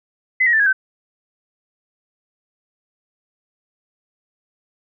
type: tone with pitch steps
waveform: sine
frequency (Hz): 2032 / 1895.9 / 1769 / 1650.5 / 1540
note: B6 / A#6 / A6 / G#6 / G6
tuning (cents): +49 / +29 / +9 / -11 / -31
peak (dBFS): -12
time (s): 0.4-0.73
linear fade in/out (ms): 10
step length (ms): 66
effects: none